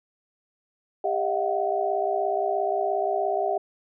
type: tone cluster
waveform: sine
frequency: 399.3 / 628 / 694 / 751 Hz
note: G4 / D#5 / F5 / F#5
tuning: +32 / +16 / -11 / +26 cents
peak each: -28 dBFS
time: 1.04-3.58 s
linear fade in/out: 5 ms
effects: none